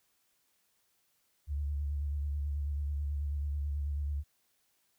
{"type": "tone with vibrato", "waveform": "sine", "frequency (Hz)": 72.2, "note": "D2", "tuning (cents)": -29, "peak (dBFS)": -31, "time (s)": [1.47, 4.24], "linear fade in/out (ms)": 50, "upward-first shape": "square", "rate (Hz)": 9.2, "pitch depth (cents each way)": 34, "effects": ["white hiss -74 dBFS RMS until 4.98 s"]}